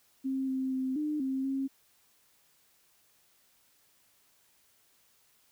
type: tone with pitch steps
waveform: sine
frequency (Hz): 266.2 / 262.7 / 261 / 301.7 / 265.5 / 270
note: C4 / C4 / C4 / D4 / C4 / C#4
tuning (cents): +30 / +7 / -4 / +47 / +25 / -45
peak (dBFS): -29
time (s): 0.24-1.68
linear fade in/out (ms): 20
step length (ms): 240
effects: white hiss -67 dBFS RMS until 5.51 s